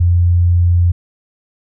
sine tone, 87.31 Hz, F2, in tune, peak -8 dBFS, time 0-0.92 s, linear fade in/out 10 ms, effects none

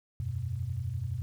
sine chord, E suspended second, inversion none, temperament equal with one note detuned, 82.41 / 94.28 / 123.47 Hz, E2 / F#2 / B2, 0 / +33 / 0 cents, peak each -39 / -35 / -34 dBFS, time 0.2-1.22 s, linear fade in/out 0 ms, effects 10-bit

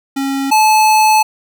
square tone pair in turn, 273.1 / 865 Hz, C#4 / A5, -26 / -30 cents, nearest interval octave + minor sixth, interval 1996 cents, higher second, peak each -16 / -8 dBFS, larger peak second, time 0.16-0.51 / 0.51-1.23 s, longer second, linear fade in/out 10 ms, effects none

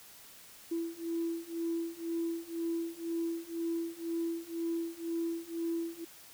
sine beating tone pair, 332.7 / 334.7 Hz, E4 / E4, +16 / +26 cents, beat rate 2 Hz, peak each -36 / -35 dBFS, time 0.71-6.05 s, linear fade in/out 10 ms, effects tanh soft clip ceiling -25 dBFS + white hiss -54 dBFS RMS until 6.33 s

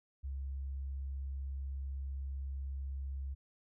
sine tone, 67.9 Hz, C#2, 35 cents flat, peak -37 dBFS, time 0.23-3.35 s, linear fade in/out 20 ms, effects none

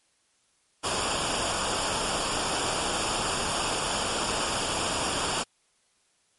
pink noise with comb filter, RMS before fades -28 dBFS, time 0.83-5.44 s, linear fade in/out 20 ms, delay 0.49 ms, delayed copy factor -0.7, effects white hiss -68 dBFS RMS until 6.38 s + MP3 48 kbps

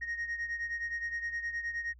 sine beating tone pair, 1864.7 / 1874.3 Hz, A#6 / A#6, 0 / +9 cents, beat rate 9.6 Hz, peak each -33 / -38 dBFS, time 0.01-1.94 s, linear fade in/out 20 ms, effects tanh soft clip ceiling -30 dBFS + added 60 Hz sine -53 dBFS peak until 1.99 s

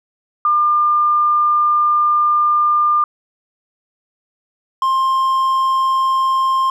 sine / triangle tone pair in turn, 1200 / 1057.5 Hz, D6 / C6, +37 / +18 cents, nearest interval major second, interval 219 cents, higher first, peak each -11 dBFS, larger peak neither, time 0.45-3.04 / 4.82-6.7 s, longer first, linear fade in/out 2 ms, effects none

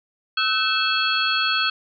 sine tone cluster, 1300 / 1513 / 2629 / 3295 / 4351 Hz, E6 / F#6 / E7 / G#7 / C#8, -24 / +38 / -5 / -14 / -33 cents, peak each -25 dBFS, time 0.37-1.7 s, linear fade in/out 5 ms, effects none

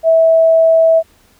sine tone, 652 Hz, E5, 19 cents flat, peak -6 dBFS, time 0.03-1.03 s, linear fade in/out 50 ms, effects pink hiss -51 dBFS RMS until 1.39 s

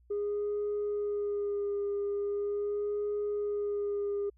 sine tone with vibrato, 409.4 Hz, G#4, 25 cents flat, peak -28 dBFS, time 0.1-4.3 s, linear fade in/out 10 ms, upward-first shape sine, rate 0.41 Hz, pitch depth 20 cents each way, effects tanh soft clip ceiling -27 dBFS + added 60 Hz sine -60 dBFS peak until 4.37 s

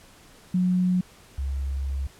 sine tone pair in turn, 181.8 / 68.1 Hz, F#3 / C#2, -30 / -30 cents, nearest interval octave + perfect fourth, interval 1700 cents, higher first, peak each -19 / -25 dBFS, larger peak first, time 0.54-1.01 / 1.38-2.07 s, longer second, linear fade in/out 5 ms, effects pink hiss -52 dBFS RMS until 2.19 s + low-pass 12000 Hz 12 dB/octave

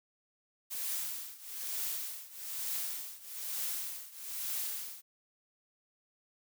blue noise with tremolo, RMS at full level -35 dBFS, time 0.7-5.02 s, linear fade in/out 20 ms, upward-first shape triangle, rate 1.1 Hz, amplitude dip 90%, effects none

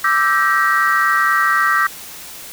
sine chord, E half-diminished seventh, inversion third, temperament equal with one note detuned, 1174.7 / 1318.5 / 1568 / 1903.8 Hz, D6 / E6 / G6 / Bb6, 0 / 0 / 0 / +36 cents, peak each -17 dBFS, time 0.04-1.87 s, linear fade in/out 5 ms, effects tanh soft clip ceiling -5 dBFS + white hiss -34 dBFS RMS until 2.52 s

